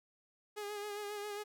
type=tone with vibrato; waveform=sawtooth; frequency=413.5 Hz; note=G#4; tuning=8 cents flat; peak=-36 dBFS; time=0.56-1.44 s; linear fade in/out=20 ms; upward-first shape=sine; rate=7.4 Hz; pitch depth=34 cents each way; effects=none